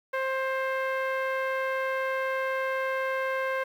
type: tone with low-pass filter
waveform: sawtooth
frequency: 528 Hz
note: C5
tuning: 16 cents sharp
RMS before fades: -29 dBFS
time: 0.13-3.64 s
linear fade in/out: 10 ms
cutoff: 1900 Hz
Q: 2.1
effects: 9-bit